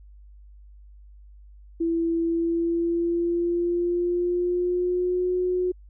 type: tone with pitch glide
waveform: sine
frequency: 333 to 363.1 Hz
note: E4 to F#4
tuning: +18 to -33 cents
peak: -21 dBFS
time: 1.8-5.72 s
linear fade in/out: 10 ms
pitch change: +149 cents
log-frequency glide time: 2.22-5.33 s
effects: added 50 Hz sine -45 dBFS peak until 5.89 s